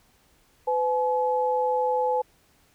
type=tone pair together; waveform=sine; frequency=504 / 853 Hz; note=B4 / G#5; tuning=+35 / +46 cents; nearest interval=major sixth; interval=911 cents; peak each=-24 dBFS; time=0.67-2.22 s; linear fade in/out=10 ms; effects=pink hiss -62 dBFS RMS until 2.74 s